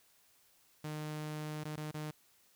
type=tone with dropouts; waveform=sawtooth; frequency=152.6 Hz; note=D#3; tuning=33 cents flat; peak=-35 dBFS; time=0.84-2.11 s; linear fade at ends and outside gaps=5 ms; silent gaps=1.638-1.651 / 1.761-1.774 / 1.913-1.942 s; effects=white hiss -68 dBFS RMS until 2.55 s